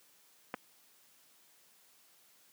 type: clicks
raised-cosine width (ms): 0.5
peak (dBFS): -21 / -27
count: 2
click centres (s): 0.541 / 0.545
effects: white hiss -65 dBFS RMS until 2.52 s + high-pass 150 Hz 12 dB/octave